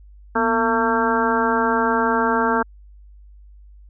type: harmonic tone with a mistuned harmonic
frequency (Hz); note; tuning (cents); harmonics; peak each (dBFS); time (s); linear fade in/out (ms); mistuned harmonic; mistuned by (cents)
226.2; A3; +48; 1 / 2 / 3 / 4 / 5 / 6 / 7; -23 / -23 / -27 / -22 / -26 / -24 / -25; 0.35-2.63; 10; 1; +120
effects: added 50 Hz sine -42 dBFS peak until 3.89 s